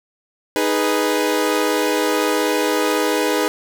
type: chord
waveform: sawtooth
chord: G# minor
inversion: second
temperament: equal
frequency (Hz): 311.1 / 415.3 / 493.9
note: D#4 / G#4 / B4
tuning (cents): 0 / 0 / 0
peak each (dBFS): -17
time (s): 0.56-3.48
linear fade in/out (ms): 0
effects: none